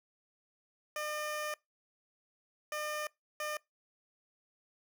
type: tone bursts at uneven times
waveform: 15% pulse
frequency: 604 Hz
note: D5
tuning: 48 cents sharp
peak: -29 dBFS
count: 3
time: 0.96-1.54 / 2.72-3.07 / 3.4-3.57 s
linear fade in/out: 2 ms
effects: noise-tail reverb RT60 0.2 s tail -24 dB re dry